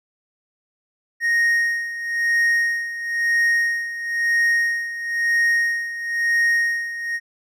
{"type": "tone with tremolo", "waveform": "triangle", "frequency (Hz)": 1864.7, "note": "A#6", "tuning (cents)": 0, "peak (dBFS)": -13, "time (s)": [1.2, 7.2], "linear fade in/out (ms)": 50, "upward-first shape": "sine", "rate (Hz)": 1, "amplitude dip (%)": 75, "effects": []}